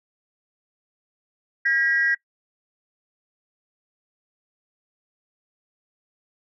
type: tone pair together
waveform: sine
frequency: 1619.9 / 1922 Hz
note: G#6 / B6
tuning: -44 / -48 cents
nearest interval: minor third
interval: 296 cents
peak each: -20 dBFS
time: 1.65-2.15 s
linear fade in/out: 10 ms
effects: noise-tail reverb RT60 0.1 s tail -22 dB re dry + tanh soft clip ceiling -11 dBFS